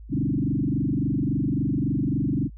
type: tone with frequency modulation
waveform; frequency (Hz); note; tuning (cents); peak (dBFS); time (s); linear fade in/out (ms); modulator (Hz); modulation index
sine; 207.7; G#3; 0; -21; 0.09-2.5; 50; 23.6; 4.1
effects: added 53 Hz sine -39 dBFS peak until 2.57 s